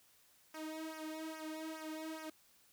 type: tone with flanger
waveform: sawtooth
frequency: 315.3 Hz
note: D#4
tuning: 23 cents sharp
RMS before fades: -45 dBFS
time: 0.54-2.3 s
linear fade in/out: 5 ms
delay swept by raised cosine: 0.24 to 2.54 ms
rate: 2.4 Hz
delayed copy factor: -1
effects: white hiss -68 dBFS RMS until 2.72 s